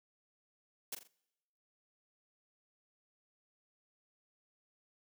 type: noise with echo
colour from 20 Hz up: white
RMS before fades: -40 dBFS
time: 0.92-0.95 s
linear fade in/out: 5 ms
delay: 42 ms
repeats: 3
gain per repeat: -8 dB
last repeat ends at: 1.076 s
effects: noise-tail reverb RT60 1.0 s tail -26 dB re dry + high-pass 200 Hz 12 dB/octave